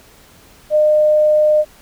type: tone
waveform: sine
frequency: 608 Hz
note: D#5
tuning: 40 cents flat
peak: -9 dBFS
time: 0.7-1.65 s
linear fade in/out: 50 ms
effects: pink hiss -46 dBFS RMS until 1.81 s